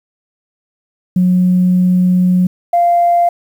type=tone pair in turn; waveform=sine; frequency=181.6 / 693.8 Hz; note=F#3 / F5; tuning=-32 / -12 cents; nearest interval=octave + major seventh; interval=2320 cents; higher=second; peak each=-7 dBFS; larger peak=neither; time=1.16-2.47 / 2.73-3.29 s; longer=first; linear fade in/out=5 ms; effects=tanh soft clip ceiling -3 dBFS + 7-bit